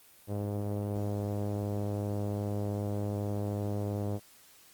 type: tone with low-pass filter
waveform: sawtooth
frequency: 102.6 Hz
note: G#2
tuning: 21 cents flat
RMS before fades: -33 dBFS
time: 0.27-4.2 s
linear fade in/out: 50 ms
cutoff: 590 Hz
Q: 1.7
effects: white hiss -58 dBFS RMS until 4.73 s + Opus 24 kbps

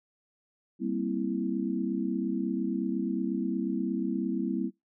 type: chord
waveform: sine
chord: C dominant seventh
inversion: second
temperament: equal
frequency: 196 / 233.1 / 261.6 / 329.6 Hz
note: G3 / Bb3 / C4 / E4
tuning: 0 / 0 / 0 / 0 cents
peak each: -33 dBFS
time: 0.79-4.71 s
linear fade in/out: 50 ms
effects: noise-tail reverb RT60 0.2 s tail -25 dB re dry

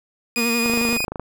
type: tone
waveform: sawtooth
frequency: 2474 Hz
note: D#7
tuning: 10 cents flat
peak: -18 dBFS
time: 0.36-1.05 s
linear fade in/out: 0 ms
type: tone with vibrato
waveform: 30% pulse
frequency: 233.8 Hz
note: A#3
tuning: 5 cents sharp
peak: -18 dBFS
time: 0.36-0.98 s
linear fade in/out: 20 ms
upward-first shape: sine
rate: 11 Hz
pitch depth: 36 cents each way
type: click train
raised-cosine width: 1 ms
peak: -14 dBFS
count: 15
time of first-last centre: 0.66-1.196 s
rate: 26.1 Hz
effects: none

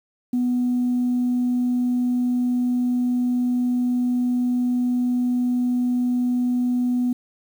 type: tone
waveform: sine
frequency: 246.9 Hz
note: B3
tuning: in tune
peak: -17 dBFS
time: 0.33-7.13 s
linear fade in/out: 5 ms
effects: tanh soft clip ceiling -15 dBFS + 8-bit

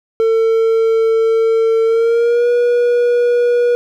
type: tone with pitch glide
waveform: triangle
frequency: 450.1 to 482.4 Hz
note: A4 to B4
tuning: +39 to -41 cents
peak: -8 dBFS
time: 0.2-3.75 s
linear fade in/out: 0 ms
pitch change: +120 cents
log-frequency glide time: 1.84-2.49 s
effects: none

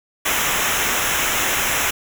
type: noise with comb filter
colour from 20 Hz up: pink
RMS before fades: -20 dBFS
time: 0.25-1.91 s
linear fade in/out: 10 ms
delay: 0.22 ms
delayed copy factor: -0.8
effects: none

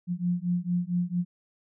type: beating tone pair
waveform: sine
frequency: 174.4 / 178.8 Hz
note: F3 / F3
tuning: -2 / +41 cents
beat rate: 4.4 Hz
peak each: -28 dBFS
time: 0.07-1.25 s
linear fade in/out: 50 ms
effects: none

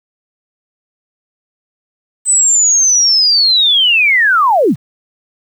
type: linear sweep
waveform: sine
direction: down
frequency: 8150 to 93 Hz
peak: -7 dBFS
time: 2.25-4.76 s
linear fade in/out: 50 ms
effects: 7-bit

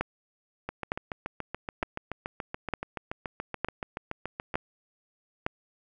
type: two click trains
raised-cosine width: 0.5 ms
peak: -18 / -12 dBFS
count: 28 / 7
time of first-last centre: 0.69-4.542 / 0.01-5.465 s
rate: 7.01 / 1.1 Hz
effects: none

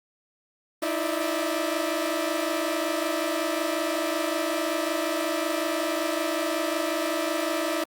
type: tone cluster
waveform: sawtooth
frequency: 312.6 / 338 / 590 / 649 Hz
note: D#4 / E4 / D5 / E5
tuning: +8 / +43 / +8 / -27 cents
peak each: -27 dBFS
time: 0.82-7.84 s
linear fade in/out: 5 ms
effects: Opus 32 kbps

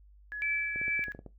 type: tone with pitch glide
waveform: sine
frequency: 1691 to 1674.5 Hz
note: G#6 to G#6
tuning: +31 to +14 cents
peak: -35 dBFS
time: 0.32-1.12 s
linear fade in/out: 0 ms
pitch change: -17 cents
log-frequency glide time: 0.49-0.83 s
type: tone with tremolo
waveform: sine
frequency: 2319 Hz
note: D7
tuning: 22 cents flat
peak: -27 dBFS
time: 0.42-1.04 s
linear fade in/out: 0 ms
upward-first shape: triangle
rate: 2.4 Hz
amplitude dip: 55%
type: clicks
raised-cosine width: 2 ms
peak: -31 dBFS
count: 8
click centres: 0.76 / 0.815 / 0.881 / 0.993 / 1.083 / 1.149 / 1.191 / 1.263 s
effects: noise-tail reverb RT60 0.2 s tail -17 dB re dry + added 50 Hz sine -54 dBFS peak until 1.38 s

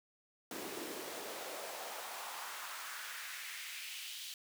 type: noise with high-pass filter sweep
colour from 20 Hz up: pink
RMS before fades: -45 dBFS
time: 0.51-4.34 s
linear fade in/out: 2 ms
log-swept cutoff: 270 to 3400 Hz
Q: 2.1
effects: none

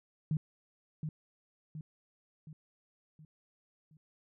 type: tone with echo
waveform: sine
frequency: 154.5 Hz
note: D#3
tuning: 12 cents flat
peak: -28 dBFS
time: 0.31-0.37 s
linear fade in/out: 2 ms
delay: 720 ms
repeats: 5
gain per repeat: -6 dB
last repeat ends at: 3.97 s
effects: none

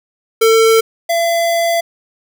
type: tone pair in turn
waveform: square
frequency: 448.7 / 676.2 Hz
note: A4 / E5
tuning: +34 / +44 cents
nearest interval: perfect fifth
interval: 710 cents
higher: second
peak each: -8 / -13 dBFS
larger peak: first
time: 0.41-0.81 / 1.09-1.81 s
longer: second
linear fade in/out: 10 ms
effects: none

